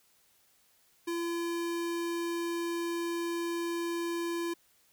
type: tone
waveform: square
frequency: 340 Hz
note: F4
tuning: 46 cents flat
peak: -32 dBFS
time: 1.07-4.54 s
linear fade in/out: 10 ms
effects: white hiss -67 dBFS RMS until 4.92 s